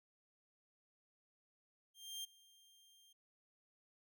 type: tone with ADSR envelope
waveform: sawtooth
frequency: 3188 Hz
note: G7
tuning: 28 cents sharp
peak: -39 dBFS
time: 1.94-3.13 s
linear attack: 300 ms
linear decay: 13 ms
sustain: -23 dB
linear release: 8 ms
effects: none